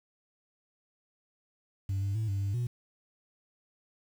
sine tone with pitch steps, 97.1 / 99.1 / 109.9 / 98.5 / 99.1 / 121.4 Hz, G2 / G2 / A2 / G2 / G2 / B2, -16 / +19 / -2 / +9 / +19 / -29 cents, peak -26 dBFS, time 1.89-2.67 s, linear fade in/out 5 ms, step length 130 ms, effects tanh soft clip ceiling -27 dBFS + 9-bit

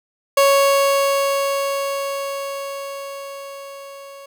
30% pulse tone with level ramp, 554.4 Hz, C#5, in tune, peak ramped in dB -8 to -34 dBFS, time 0.37-4.26 s, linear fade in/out 5 ms, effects none

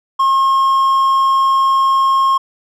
triangle tone, 1076 Hz, C6, 48 cents sharp, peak -8 dBFS, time 0.19-2.38 s, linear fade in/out 10 ms, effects none

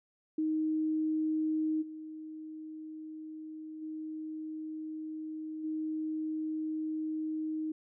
sine tone with level steps, 312.6 Hz, D#4, 8 cents sharp, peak -28 / -41 / -37 / -32 dBFS, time 0.38-7.72 s, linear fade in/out 5 ms, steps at 1.81 / 3.81 / 5.63 s, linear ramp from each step 20 ms, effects none

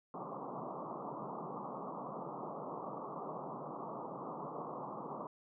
white band-pass noise, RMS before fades -44 dBFS, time 0.14-5.27 s, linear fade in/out 2 ms, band 130 to 1200 Hz, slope 96 dB/octave, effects none

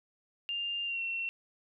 sine tone with pitch glide, 2800 to 2717 Hz, F7 to F7, +4 to -48 cents, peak -32 dBFS, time 0.49-1.29 s, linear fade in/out 0 ms, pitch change -52 cents, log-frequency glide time 0.85-1.01 s, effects none

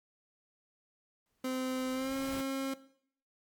pink noise with exponential growth, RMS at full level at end -42 dBFS, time 1.26-2.41 s, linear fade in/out 1 ms, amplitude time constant 250 ms
30% pulse tone with pitch glide, 258.3 to 269.3 Hz, C4 to C#4, -22 to -50 cents, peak -30 dBFS, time 1.44-2.74 s, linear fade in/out 5 ms, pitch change +72 cents, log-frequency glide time 1.93-2.14 s
effects noise-tail reverb RT60 0.6 s tail -17 dB re dry + MP3 96 kbps

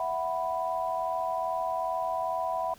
sine chord, E suspended second, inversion none, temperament just, 659.3 / 741.7 / 988.9 Hz, E5 / F#5 / B5, 0 / +4 / +2 cents, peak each -32 dBFS, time 0-2.74 s, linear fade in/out 2 ms, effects pink hiss -55 dBFS RMS until 2.78 s

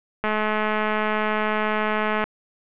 click train, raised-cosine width 0.5 ms, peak -9 dBFS, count 429, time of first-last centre 0.24-2.24 s, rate 214 Hz, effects resampled to 8000 Hz + 8-bit

